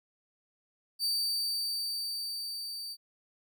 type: tone with level ramp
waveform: 40% pulse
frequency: 4616 Hz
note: D8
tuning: 31 cents flat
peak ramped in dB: -26 to -37 dBFS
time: 0.99-2.97 s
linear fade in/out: 50 ms
effects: none